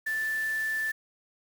sine tone in noise, 1760 Hz, A6, in tune, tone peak -27 dBFS, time 0.06-0.92 s, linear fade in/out 10 ms, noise white, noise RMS -45 dBFS, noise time 0.06-0.92 s, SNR +15 dB, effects none

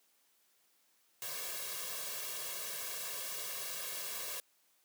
white noise with comb filter, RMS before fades -41 dBFS, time 1.22-4.4 s, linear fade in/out 0 ms, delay 1.8 ms, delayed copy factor +1, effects white hiss -72 dBFS RMS until 4.84 s + high-pass 200 Hz 12 dB/octave

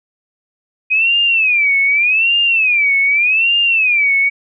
sine tone with vibrato, 2489 Hz, D#7, in tune, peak -10 dBFS, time 0.9-4.3 s, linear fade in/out 20 ms, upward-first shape sine, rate 0.84 Hz, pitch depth 210 cents each way, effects none

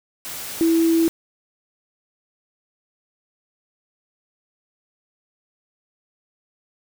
sine tone in noise, 329.6 Hz, E4, in tune, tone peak -14 dBFS, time 0.61-1.08 s, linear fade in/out 0 ms, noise white, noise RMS -32 dBFS, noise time 0.25-1.09 s, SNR +15 dB, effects none

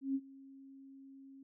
sine tone with ADSR envelope, 270.9 Hz, C#4, 40 cents flat, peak -30 dBFS, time 0.01-1.43 s, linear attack 140 ms, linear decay 50 ms, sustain -22 dB, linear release 4 ms, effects none

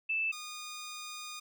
sine / 10% pulse tone pair in turn, 2637 / 1225.2 Hz, E7 / D#6, 0 / -27 cents, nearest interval octave + minor second, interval 1327 cents, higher first, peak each -29 / -33 dBFS, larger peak first, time 0.09-0.32 / 0.32-1.4 s, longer second, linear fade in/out 10 ms, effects none

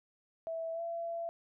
sine tone with pitch glide, 656 to 674.4 Hz, E5 to E5, -9 to +39 cents, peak -35 dBFS, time 0.47-1.29 s, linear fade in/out 0 ms, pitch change +48 cents, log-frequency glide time 0.73-0.81 s, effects none

